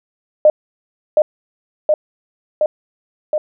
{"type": "tone with echo", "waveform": "sine", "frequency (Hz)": 609, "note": "D#5", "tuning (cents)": -37, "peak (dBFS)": -5, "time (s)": [0.45, 0.5], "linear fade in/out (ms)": 2, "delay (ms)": 720, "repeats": 4, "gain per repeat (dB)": -2, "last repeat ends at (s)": 3.38, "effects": []}